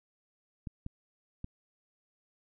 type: clicks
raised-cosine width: 5 ms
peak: -26 dBFS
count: 3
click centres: 0.672 / 0.864 / 1.444 s
effects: none